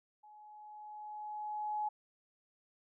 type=tone with level ramp; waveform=sine; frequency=845 Hz; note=G#5; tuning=30 cents sharp; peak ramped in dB=-55 to -32 dBFS; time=0.23-1.89 s; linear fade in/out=10 ms; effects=none